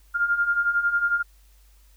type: beating tone pair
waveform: sine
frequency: 1396.9 / 1407.9 Hz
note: F6 / F6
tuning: 0 / +14 cents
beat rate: 11 Hz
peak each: -26 / -21 dBFS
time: 0.14-1.23 s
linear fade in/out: 20 ms
effects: added 50 Hz sine -52 dBFS peak until 1.96 s + white hiss -62 dBFS RMS until 1.96 s